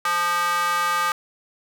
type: tone with high-pass filter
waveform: square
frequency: 174.2 Hz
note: F3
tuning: 4 cents flat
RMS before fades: -22 dBFS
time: 0.05-1.12 s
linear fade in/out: 2 ms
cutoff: 1200 Hz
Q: 3.6
effects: none